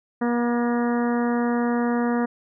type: harmonic tone with a mistuned harmonic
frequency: 239.2 Hz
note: A#3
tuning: 45 cents sharp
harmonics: 1 / 2 / 3 / 4 / 5 / 6 / 7 / 8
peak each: -21 / -27 / -31 / -33 / -35 / -37 / -38 / -39 dBFS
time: 0.21-2.26 s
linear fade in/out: 10 ms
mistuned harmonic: 8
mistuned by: -32 cents
effects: none